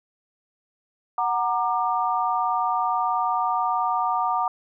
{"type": "chord", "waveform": "sine", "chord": "Gb augmented", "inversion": "none", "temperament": "equal with one note detuned", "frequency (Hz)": [740, 932.3, 1193.8], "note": ["Gb5", "Bb5", "D6"], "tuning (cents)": [0, 0, 28], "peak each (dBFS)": -25, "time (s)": [1.18, 4.48], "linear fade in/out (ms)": 2, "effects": []}